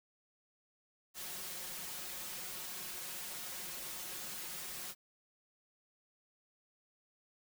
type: noise with comb filter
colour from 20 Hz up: white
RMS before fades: -44 dBFS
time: 1.14-4.95 s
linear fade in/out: 50 ms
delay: 5.5 ms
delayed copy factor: +0.9
effects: none